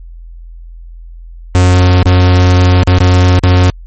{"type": "tone with dropouts", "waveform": "45% pulse", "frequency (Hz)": 90.6, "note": "F#2", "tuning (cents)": -36, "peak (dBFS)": -4, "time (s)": [1.55, 3.7], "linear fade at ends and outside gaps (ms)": 0, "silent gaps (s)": [[2.028, 2.058], [2.833, 2.874], [2.985, 3.004], [3.392, 3.436]], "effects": ["added 42 Hz sine -27 dBFS peak until 3.86 s", "MP3 32 kbps"]}